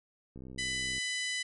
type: click train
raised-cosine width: 3 ms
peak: -34 dBFS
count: 41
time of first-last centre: 0.36-0.981 s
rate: 64.4 Hz
type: harmonic tone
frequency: 998 Hz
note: B5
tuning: 18 cents sharp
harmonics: 2 / 3 / 4 / 5 / 6 / 7 / 8 / 9 / 10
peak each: -35 / -39 / -41 / -43 / -45 / -46 / -47 / -48 / -49 dBFS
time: 0.58-1.43 s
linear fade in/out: 10 ms
effects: none